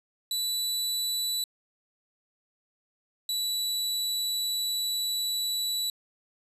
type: tone pair in turn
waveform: sawtooth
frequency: 3960 / 3944 Hz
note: B7 / B7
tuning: +4 / -3 cents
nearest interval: unison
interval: 7 cents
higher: first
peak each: -24 dBFS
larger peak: neither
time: 0.31-1.44 / 3.29-5.9 s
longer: second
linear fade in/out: 2 ms
effects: resampled to 32000 Hz + 10-bit